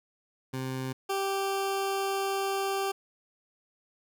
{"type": "tone pair in turn", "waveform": "20% pulse", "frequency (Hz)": [130.81, 391], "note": ["C3", "G4"], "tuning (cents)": [0, -4], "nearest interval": "octave + perfect fifth", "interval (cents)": 1896, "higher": "second", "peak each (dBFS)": [-27, -23], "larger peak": "second", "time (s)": [[0.53, 0.93], [1.09, 2.92]], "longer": "second", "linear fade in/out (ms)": 10, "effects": []}